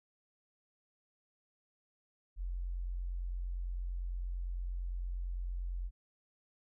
sine tone, 44.41 Hz, F1, 30 cents sharp, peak -35 dBFS, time 2.36-5.91 s, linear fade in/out 50 ms, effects none

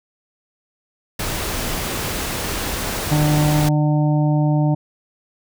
pink noise, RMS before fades -24 dBFS, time 1.19-3.69 s, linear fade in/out 5 ms
harmonic tone, 150 Hz, D3, 37 cents sharp, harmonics 1 / 2 / 4 / 5 / 6, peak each -15 / -21 / -27 / -29 / -31 dBFS, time 3.11-4.75 s, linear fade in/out 10 ms
effects none

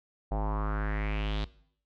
square tone with low-pass filter sweep, 52.2 Hz, G#1, 10 cents sharp, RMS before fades -30 dBFS, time 0.31-1.45 s, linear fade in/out 10 ms, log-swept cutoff 750 to 3900 Hz, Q 4.2, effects noise-tail reverb RT60 0.6 s tail -19 dB re dry

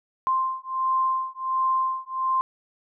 sine beating tone pair, 1046.5 / 1047.9 Hz, C6 / C6, 0 / +2 cents, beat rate 1.4 Hz, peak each -25 dBFS, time 0.27-2.41 s, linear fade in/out 0 ms, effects none

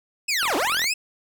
20% pulse linear two-way sweep, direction down then up, 2663 to 255.9 to 2663 Hz, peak -16 dBFS, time 0.28-0.94 s, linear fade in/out 10 ms, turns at 0.56 s
click train, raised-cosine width 0.3 ms, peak -16 dBFS, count 18, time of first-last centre 0.43-0.843 s, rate 41.2 Hz
effects none

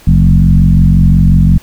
sine tone with frequency modulation, 112 Hz, A2, 31 cents sharp, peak -3 dBFS, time 0.07-1.58 s, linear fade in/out 5 ms, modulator 45.6 Hz, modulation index 1.9, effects pink hiss -40 dBFS RMS until 1.62 s

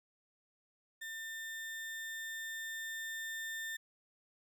35% pulse tone with level ramp, 1800 Hz, A6, 39 cents sharp, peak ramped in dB -40 to -37 dBFS, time 1.01-3.77 s, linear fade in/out 10 ms, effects none

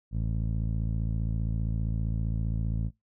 15% pulse tone with low-pass filter, 55.2 Hz, A1, 6 cents sharp, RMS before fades -29 dBFS, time 0.11-2.91 s, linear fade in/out 50 ms, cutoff 170 Hz, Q 0.64, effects noise-tail reverb RT60 0.2 s tail -25 dB re dry

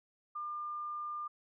sine tone, 1200 Hz, D6, 37 cents sharp, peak -37 dBFS, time 0.35-1.28 s, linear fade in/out 10 ms, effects none

